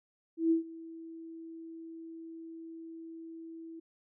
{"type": "tone with ADSR envelope", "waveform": "sine", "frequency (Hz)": 327.8, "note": "E4", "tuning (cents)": -10, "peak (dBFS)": -22, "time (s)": [0.37, 3.8], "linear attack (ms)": 140, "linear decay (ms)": 120, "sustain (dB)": -21, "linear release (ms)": 9, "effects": []}